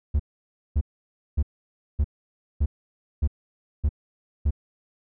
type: tone bursts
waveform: triangle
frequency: 72.6 Hz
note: D2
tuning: 19 cents flat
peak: -16 dBFS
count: 8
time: 0.14-4.508 s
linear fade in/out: 10 ms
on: 56 ms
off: 560 ms
effects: none